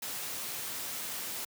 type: noise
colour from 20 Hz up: white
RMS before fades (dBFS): -38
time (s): 0.02-1.45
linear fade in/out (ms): 5
effects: high-pass 100 Hz 12 dB/octave